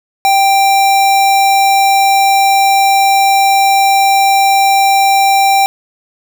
sine tone with sample-and-hold, 784 Hz, G5, in tune, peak -6 dBFS, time 0.25-5.66 s, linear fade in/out 0 ms, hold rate 3150 Hz, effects none

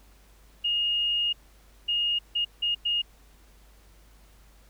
sine tone bursts at uneven times, 2852 Hz, F7, 36 cents sharp, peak -23 dBFS, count 5, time 0.64-1.33 / 1.88-2.19 / 2.35-2.45 / 2.62-2.75 / 2.85-3.02 s, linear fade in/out 10 ms, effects added 50 Hz sine -54 dBFS peak until 4.69 s + pink hiss -60 dBFS RMS until 4.69 s

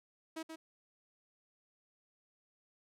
sawtooth tone with echo, 321.1 Hz, E4, 45 cents flat, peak -36 dBFS, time 0.36-0.43 s, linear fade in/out 10 ms, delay 130 ms, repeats 1, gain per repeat -5 dB, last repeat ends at 0.56 s, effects low-pass 12000 Hz 12 dB/octave

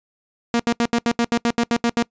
sawtooth tone bursts, 235.3 Hz, A#3, 16 cents sharp, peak -12 dBFS, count 12, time 0.54-2.025 s, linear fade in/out 0 ms, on 55 ms, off 75 ms, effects noise-tail reverb RT60 0.1 s tail -23 dB re dry + resampled to 16000 Hz

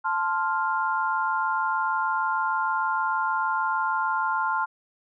sine chord, F major, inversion first, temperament equal, 880 / 1046.5 / 1396.9 Hz, A5 / C6 / F6, 0 / 0 / 0 cents, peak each -27 dBFS, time 0.04-4.66 s, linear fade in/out 20 ms, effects none

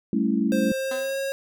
sine chord, A dominant seventh, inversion third, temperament equal, 196 / 220 / 277.2 / 329.6 Hz, G3 / A3 / C#4 / E4, 0 / 0 / 0 / 0 cents, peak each -26 / -23 / -26 / -28 dBFS, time 0.13-0.72 s, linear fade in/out 2 ms
square tone with pitch glide, 526 to 544.5 Hz, C5 to C#5, +9 to -31 cents, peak -26 dBFS, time 0.52-1.32 s, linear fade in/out 0 ms, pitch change +60 cents, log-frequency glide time 0.65-1.19 s
10% pulse tone with exponential decay, 255.4 Hz, C4, 42 cents flat, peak -23 dBFS, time 0.91-1.28 s, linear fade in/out 5 ms, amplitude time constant 79 ms
effects none

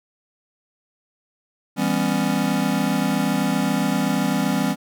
square chord, C# half-diminished seventh, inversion first, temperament just, 166.31 / 199.57 / 249.5 / 277.2 Hz, E3 / G3 / B3 / C#4, +16 / +31 / +18 / 0 cents, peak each -27 / -24 / -25 / -26 dBFS, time 1.76-4.76 s, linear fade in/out 50 ms, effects none

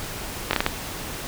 slowing click train, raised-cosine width 0.3 ms, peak -3 dBFS, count 5, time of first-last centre 0.51-0.664 s, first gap 22 ms, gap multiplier 1.39, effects pink hiss -33 dBFS RMS until 1.27 s

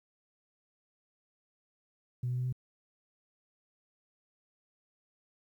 sine tone with pitch steps, 123.47 / 124.69 / 125.92 / 127.16 Hz, B2 / B2 / B2 / C3, 0 / +17 / +34 / -49 cents, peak -29 dBFS, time 2.23-2.526 s, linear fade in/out 5 ms, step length 74 ms, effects tanh soft clip ceiling -26 dBFS + 11-bit

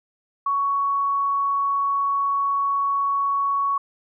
sine tone, 1116 Hz, C#6, 11 cents sharp, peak -19 dBFS, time 0.46-3.78 s, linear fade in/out 5 ms, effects none

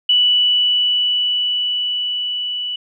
sine tone with level ramp, 2960 Hz, F#7, in tune, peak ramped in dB -10 to -21 dBFS, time 0.09-2.76 s, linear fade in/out 5 ms, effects none

